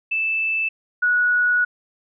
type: tone pair in turn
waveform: sine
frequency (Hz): 2637 / 1463.8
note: E7 / F#6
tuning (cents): 0 / -19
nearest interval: minor seventh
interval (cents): 1019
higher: first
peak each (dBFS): -19 / -15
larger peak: second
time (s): 0.11-0.69 / 1.02-1.65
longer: second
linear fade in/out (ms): 10
effects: none